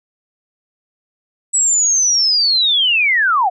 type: linear sweep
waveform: sine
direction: down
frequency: 7902 to 675 Hz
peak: -11 dBFS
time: 1.53-3.5 s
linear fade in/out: 20 ms
effects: none